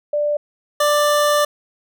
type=tone pair in turn; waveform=sine / 25% pulse; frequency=590 / 590 Hz; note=D5 / D5; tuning=+8 / +8 cents; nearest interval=unison; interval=0 cents; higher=neither; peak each=-16 / -10 dBFS; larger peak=second; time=0.13-0.37 / 0.8-1.45 s; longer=second; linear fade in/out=5 ms; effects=none